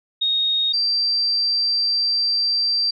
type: tone pair in turn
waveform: sine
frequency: 3729 / 4698 Hz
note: A#7 / D8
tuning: 0 / 0 cents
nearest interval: major third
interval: 400 cents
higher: second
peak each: -17 dBFS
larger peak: neither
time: 0.21-0.73 / 0.73-2.91 s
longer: second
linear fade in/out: 10 ms
effects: none